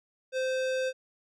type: tone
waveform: square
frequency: 519 Hz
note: C5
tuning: 14 cents flat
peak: -28 dBFS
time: 0.32-0.93 s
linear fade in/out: 50 ms
effects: low-pass 6000 Hz 12 dB/octave